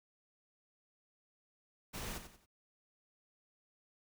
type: noise with echo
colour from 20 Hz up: pink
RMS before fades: -43 dBFS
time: 1.93-2.19 s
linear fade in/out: 20 ms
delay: 91 ms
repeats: 3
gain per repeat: -9 dB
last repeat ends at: 2.463 s
effects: none